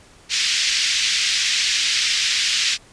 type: band-pass noise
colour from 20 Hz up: white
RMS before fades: -20 dBFS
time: 0.29-2.78 s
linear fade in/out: 50 ms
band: 2000 to 5700 Hz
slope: 24 dB/octave
effects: pink hiss -49 dBFS RMS until 2.92 s + resampled to 22050 Hz